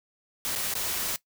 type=noise with dropouts; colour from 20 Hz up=white; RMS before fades=-30 dBFS; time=0.45-1.16 s; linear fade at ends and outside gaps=0 ms; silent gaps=0.553-0.559 / 0.739-0.753 s; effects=noise-tail reverb RT60 0.1 s tail -18 dB re dry